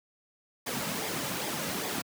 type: noise with flanger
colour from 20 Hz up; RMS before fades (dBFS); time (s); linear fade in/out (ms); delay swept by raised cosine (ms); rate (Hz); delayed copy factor
pink; -33; 0.66-2.02; 10; 0.69 to 2.79; 2.5; -0.5
effects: high-pass 150 Hz 12 dB/octave